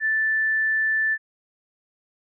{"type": "tone", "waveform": "sine", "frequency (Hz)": 1760, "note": "A6", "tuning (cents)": 0, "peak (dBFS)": -19, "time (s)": [0, 1.18], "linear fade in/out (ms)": 50, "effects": []}